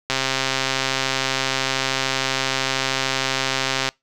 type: click train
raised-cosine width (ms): 0.2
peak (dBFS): -3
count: 505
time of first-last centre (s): 0.1-3.889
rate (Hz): 133
effects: noise-tail reverb RT60 0.2 s tail -26 dB re dry